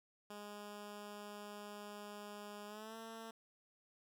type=tone with pitch glide; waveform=10% pulse; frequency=206.7 to 225.4 Hz; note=G#3 to A3; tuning=-8 to +42 cents; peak=-40 dBFS; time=0.3-3.31 s; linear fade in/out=5 ms; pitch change=+150 cents; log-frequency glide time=2.67-2.96 s; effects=none